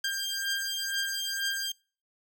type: beating tone pair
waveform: 15% pulse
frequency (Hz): 1594 / 1596.1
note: G6 / G6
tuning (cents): +28 / +31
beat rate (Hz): 2.1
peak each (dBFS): -26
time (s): 0.04-1.72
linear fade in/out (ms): 5
effects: noise-tail reverb RT60 0.4 s tail -25 dB re dry